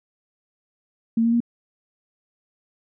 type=tone with pitch steps; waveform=sine; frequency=227.9 / 231.9 / 235.9 Hz; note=A#3 / A#3 / A#3; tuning=-39 / -9 / +21 cents; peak=-16 dBFS; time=1.17-1.404 s; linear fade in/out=5 ms; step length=78 ms; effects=none